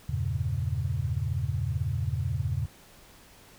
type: chord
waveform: sine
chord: E diminished seventh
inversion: none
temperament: equal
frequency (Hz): 82.41 / 98 / 116.54 / 138.59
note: E2 / G2 / Bb2 / Db3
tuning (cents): 0 / 0 / 0 / 0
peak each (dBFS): -32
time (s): 0.09-2.66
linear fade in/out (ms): 5
effects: pink hiss -54 dBFS RMS until 3.58 s